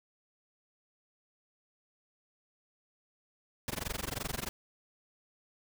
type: noise with amplitude modulation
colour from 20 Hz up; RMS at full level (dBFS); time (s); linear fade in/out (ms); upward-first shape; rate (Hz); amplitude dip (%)
pink; -34; 3.68-4.49; 0; sine; 22.9; 100
effects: none